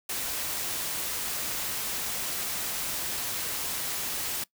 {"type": "noise", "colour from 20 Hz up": "white", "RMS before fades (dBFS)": -32, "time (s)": [0.09, 4.44], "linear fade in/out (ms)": 5, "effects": ["noise-tail reverb RT60 0.1 s tail -21 dB re dry"]}